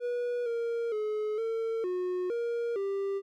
triangle tone with pitch steps, 485.2 / 466.1 / 426.2 / 452.2 / 363.1 / 470.1 / 394.5 Hz, B4 / A#4 / G#4 / A4 / F#4 / A#4 / G4, -31 / 0 / +45 / +47 / -33 / +15 / +11 cents, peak -27 dBFS, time 0-3.22 s, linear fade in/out 50 ms, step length 460 ms, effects none

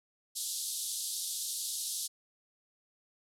white band-pass noise, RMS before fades -37 dBFS, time 0.35-2.08 s, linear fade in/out 20 ms, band 3500 to 12000 Hz, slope 48 dB/octave, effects none

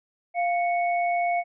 sine tone pair together, 698 / 2216 Hz, F5 / C#7, -1 / -1 cents, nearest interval octave + minor sixth, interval 2000 cents, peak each -22 / -30 dBFS, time 0.34-1.44 s, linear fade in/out 50 ms, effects none

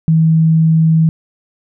sine tone, 160.9 Hz, E3, 42 cents flat, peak -7 dBFS, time 0.08-1.09 s, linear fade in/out 0 ms, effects none

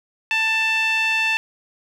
sawtooth tone with band-pass filter, 886 Hz, A5, 12 cents sharp, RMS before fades -20 dBFS, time 0.31-1.37 s, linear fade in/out 0 ms, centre 2500 Hz, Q 3.9, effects none

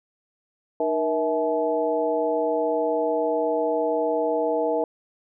sine tone cluster, 306.9 / 474.1 / 647 / 856 Hz, D#4 / A#4 / E5 / A5, -24 / +29 / -32 / -48 cents, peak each -29 / -24 / -25 / -29 dBFS, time 0.8-4.84 s, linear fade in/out 2 ms, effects none

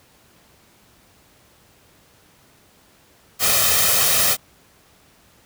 white noise with comb filter, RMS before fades -17 dBFS, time 3.39-4.37 s, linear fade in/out 50 ms, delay 1.6 ms, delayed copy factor +0.65, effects pink hiss -54 dBFS RMS until 5.45 s + high-pass 60 Hz 12 dB/octave

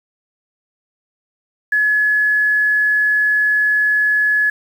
sine tone with quantisation, 1700 Hz, G#6, 40 cents sharp, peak -12 dBFS, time 1.72-4.5 s, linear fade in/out 5 ms, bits 7, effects none

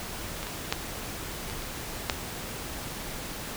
clicks, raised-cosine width 0.2 ms, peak -18 / -19 / -7 / -20 / -22 / -6 dBFS, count 6, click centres 0.43 / 0.469 / 0.725 / 1.499 / 1.622 / 2.098 s, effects pink hiss -37 dBFS RMS until 3.56 s

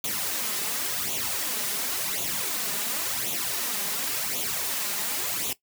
white noise with flanger, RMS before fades -29 dBFS, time 0.04-5.53 s, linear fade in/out 2 ms, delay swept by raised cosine 0.29 to 4.99 ms, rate 0.92 Hz, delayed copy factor +0.7, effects noise-tail reverb RT60 0.1 s tail -17 dB re dry + high-pass 100 Hz 12 dB/octave

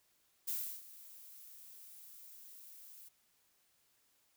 violet noise with ADSR envelope, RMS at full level -37 dBFS, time 0.47-3.09 s, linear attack 15 ms, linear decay 330 ms, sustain -18 dB, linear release 11 ms, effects white hiss -74 dBFS RMS until 4.36 s

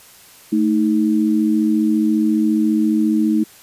sine tone pair together, 220 / 314.6 Hz, A3 / D#4, 0 / +19 cents, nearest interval tritone, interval 619 cents, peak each -16 dBFS, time 0.52-3.44 s, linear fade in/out 10 ms, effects white hiss -45 dBFS RMS until 3.62 s + resampled to 32000 Hz

